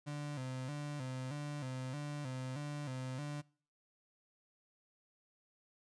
35% pulse tone with vibrato, 137.7 Hz, C#3, 11 cents flat, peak -38 dBFS, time 0.06-3.42 s, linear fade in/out 20 ms, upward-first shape square, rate 1.6 Hz, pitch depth 110 cents each way, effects noise-tail reverb RT60 0.5 s tail -25 dB re dry + resampled to 22050 Hz

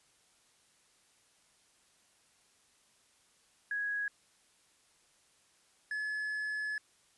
sine / triangle tone pair in turn, 1662 / 1710.7 Hz, G#6 / A6, +1 / -49 cents, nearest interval unison, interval 50 cents, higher second, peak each -32 / -32 dBFS, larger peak neither, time 3.71-4.08 / 5.91-6.78 s, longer second, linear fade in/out 2 ms, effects white hiss -68 dBFS RMS until 7.17 s + resampled to 24000 Hz

